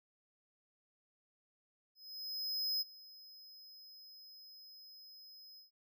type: tone with ADSR envelope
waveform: square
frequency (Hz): 5080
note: D#8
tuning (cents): +35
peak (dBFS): -33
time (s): 1.95-5.71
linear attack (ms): 860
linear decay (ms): 24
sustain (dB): -21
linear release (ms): 130
effects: none